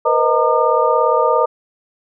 sine tone cluster, 472.7 / 510 / 624 / 919 / 1207 Hz, A#4 / C5 / D#5 / A#5 / D6, +24 / -44 / +5 / -25 / +47 cents, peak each -18 dBFS, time 0.05-1.46 s, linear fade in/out 10 ms, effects none

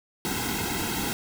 pink noise with comb filter, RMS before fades -29 dBFS, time 0.25-1.13 s, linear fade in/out 0 ms, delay 1.7 ms, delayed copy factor -0.95, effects none

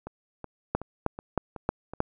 two click trains, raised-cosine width 1 ms, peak -23 / -10 dBFS, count 6 / 5, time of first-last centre 0.07-1.936 / 0.75-2.004 s, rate 2.68 / 3.19 Hz, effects none

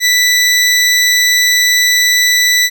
20% pulse tone, 1975.5 Hz, B6, in tune, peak -3 dBFS, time 0-2.7 s, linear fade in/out 50 ms, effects none

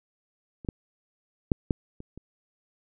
clicks, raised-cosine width 3 ms, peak -29 / -14 / -8 / -10 / -28 / -29 dBFS, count 6, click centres 0.648 / 0.688 / 1.518 / 1.708 / 2.004 / 2.176 s, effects none

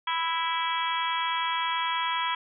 harmonic tone, 329.6 Hz, E4, in tune, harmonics 3 / 4 / 5 / 6 / 7 / 8 / 9 / 10, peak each -28 / -34 / -37 / -37 / -36 / -42 / -44 / -33 dBFS, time 0.07-2.35 s, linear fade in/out 5 ms, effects none

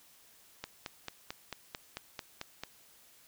click train, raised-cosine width 0.2 ms, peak -21 dBFS, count 10, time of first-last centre 0.64-2.636 s, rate 4.51 Hz, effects white hiss -61 dBFS RMS until 3.27 s

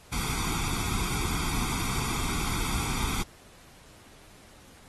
pink noise with comb filter, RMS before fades -30 dBFS, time 0.12-3.23 s, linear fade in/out 10 ms, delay 0.86 ms, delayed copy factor +0.9, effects pink hiss -54 dBFS RMS until 4.88 s + AAC 32 kbps

